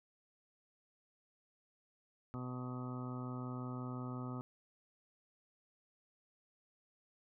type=harmonic tone with a mistuned harmonic; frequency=125.7 Hz; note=B2; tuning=31 cents sharp; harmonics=1 / 2 / 3 / 4 / 5 / 6 / 7 / 8 / 9 / 10; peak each=-43 / -44 / -53 / -56 / -57 / -58 / -57 / -60 / -56 / -52 dBFS; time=2.34-4.41 s; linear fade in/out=0 ms; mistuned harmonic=8; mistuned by=+38 cents; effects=none